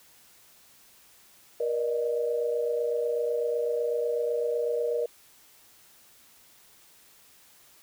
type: tone cluster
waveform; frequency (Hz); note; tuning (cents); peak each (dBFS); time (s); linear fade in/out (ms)
sine; 474.8 / 592 / 620; A#4 / D5 / D#5; +32 / +14 / -6; -26 / -34 / -34; 1.6-5.06; 5
effects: white hiss -57 dBFS RMS until 7.82 s